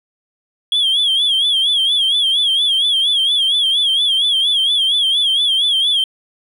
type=tone with vibrato; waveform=triangle; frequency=3300 Hz; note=G#7; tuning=12 cents flat; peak=-10 dBFS; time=0.72-6.04 s; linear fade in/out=2 ms; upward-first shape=sine; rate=4.3 Hz; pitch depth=100 cents each way; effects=tanh soft clip ceiling -7 dBFS